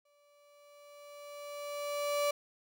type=tone with exponential growth; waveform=35% pulse; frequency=580 Hz; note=D5; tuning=22 cents flat; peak=-26 dBFS; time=0.05-2.31 s; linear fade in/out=5 ms; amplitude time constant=490 ms; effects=none